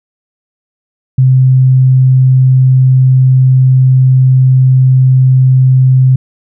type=tone; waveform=sine; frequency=130 Hz; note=C3; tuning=11 cents flat; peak=-3 dBFS; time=1.18-6.16 s; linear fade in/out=5 ms; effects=none